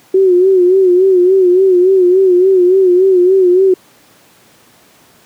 sine tone with vibrato, 370 Hz, F#4, in tune, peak -5 dBFS, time 0.14-3.74 s, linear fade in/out 5 ms, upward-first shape sine, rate 3.5 Hz, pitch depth 77 cents each way, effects pink hiss -46 dBFS RMS until 5.25 s + high-pass 150 Hz 12 dB/octave

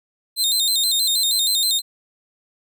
sawtooth tone with vibrato, 3889 Hz, B7, 27 cents flat, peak -14 dBFS, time 0.36-1.82 s, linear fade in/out 50 ms, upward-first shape square, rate 6.3 Hz, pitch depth 92 cents each way, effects none

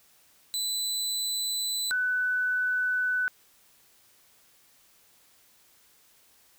25% pulse / sine tone pair in turn, 3996 / 1496.8 Hz, B7 / F#6, +20 / +20 cents, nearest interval octave + perfect fourth, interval 1700 cents, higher first, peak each -24 dBFS, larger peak neither, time 0.54-1.91 / 1.91-3.28 s, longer neither, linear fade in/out 0 ms, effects white hiss -61 dBFS RMS until 6.58 s

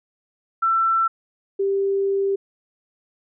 sine tone pair in turn, 1340 / 393.5 Hz, E6 / G4, +28 / +7 cents, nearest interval octave + major sixth, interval 2121 cents, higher first, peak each -16 / -18 dBFS, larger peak first, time 0.62-1.08 / 1.59-2.36 s, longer second, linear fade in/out 10 ms, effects none

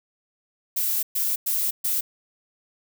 violet noise bursts at uneven times, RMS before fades -24 dBFS, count 4, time 0.76-1.03 / 1.15-1.36 / 1.46-1.71 / 1.84-2.01 s, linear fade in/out 10 ms, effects none

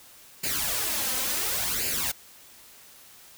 white noise with flanger, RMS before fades -28 dBFS, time 0.43-2.12 s, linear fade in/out 10 ms, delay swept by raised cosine 0.42 to 3.92 ms, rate 0.7 Hz, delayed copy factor +0.7, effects white hiss -51 dBFS RMS until 3.37 s

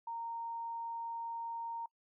sine tone, 925 Hz, A#5, 14 cents flat, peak -38 dBFS, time 0.07-1.86 s, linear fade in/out 5 ms, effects noise-tail reverb RT60 0.1 s tail -25 dB re dry

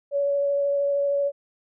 sine tone with vibrato, 565 Hz, C#5, 33 cents sharp, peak -20 dBFS, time 0.11-1.32 s, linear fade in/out 50 ms, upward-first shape sine, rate 13 Hz, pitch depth 10 cents each way, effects none

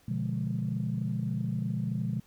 sine chord, B diminished seventh, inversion none, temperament equal, 123.47 / 146.83 / 174.61 / 207.7 Hz, B2 / D3 / F3 / Ab3, 0 / 0 / 0 / 0 cents, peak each -32 / -35 / -34 / -34 dBFS, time 0.08-2.2 s, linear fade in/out 5 ms, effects tanh soft clip ceiling -20 dBFS + pink hiss -63 dBFS RMS until 2.26 s

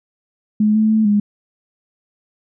sine tone with pitch steps, 212.4 / 217.2 / 218.6 / 206.4 Hz, G#3 / A3 / A3 / G#3, +39 / -22 / -11 / -10 cents, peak -11 dBFS, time 0.6-1.2 s, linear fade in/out 5 ms, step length 150 ms, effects none

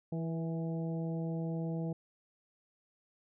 harmonic tone with a mistuned harmonic, 164.4 Hz, E3, 4 cents flat, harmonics 1 / 2 / 3 / 4 / 5, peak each -34 / -42 / -44 / -47 / -53 dBFS, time 0.12-1.93 s, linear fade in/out 5 ms, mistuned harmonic 3, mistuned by -19 cents, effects none

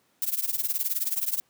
violet noise with tremolo, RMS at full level -24 dBFS, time 0.22-1.4 s, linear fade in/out 0 ms, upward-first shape triangle, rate 19 Hz, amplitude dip 95%, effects pink hiss -67 dBFS RMS until 1.49 s + high-pass 150 Hz 12 dB/octave

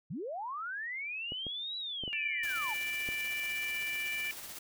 sine linear two-way sweep, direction up then down, 119.8 to 3951 to 810 Hz, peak -36 dBFS, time 0.1-2.74 s, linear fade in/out 10 ms, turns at 1.77 s
clicks, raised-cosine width 2 ms, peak -29 dBFS, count 5, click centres 1.321 / 1.467 / 2.037 / 2.078 / 3.089 s
harmonic tone, 587.3 Hz, D5, in tune, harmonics 3 / 4 / 5, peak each -43 / -34 / -44 dBFS, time 2.13-4.31 s, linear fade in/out 0 ms
white noise with tremolo, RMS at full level -44 dBFS, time 2.43-4.59 s, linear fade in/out 5 ms, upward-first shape square, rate 16 Hz, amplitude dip 30%
effects none

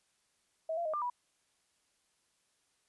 sine tone with pitch steps, 644 / 684 / 625 / 1193 / 978 Hz, E5 / F5 / D#5 / D6 / B5, -41 / -36 / +8 / +27 / -17 cents, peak -32 dBFS, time 0.69-1.1 s, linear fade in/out 5 ms, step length 82 ms, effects white hiss -75 dBFS RMS until 2.88 s + resampled to 24000 Hz

